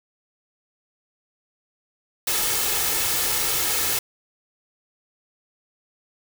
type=noise with comb filter; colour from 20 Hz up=white; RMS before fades=-23 dBFS; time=2.27-3.99 s; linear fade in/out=5 ms; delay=2.3 ms; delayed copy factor=+0.5; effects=none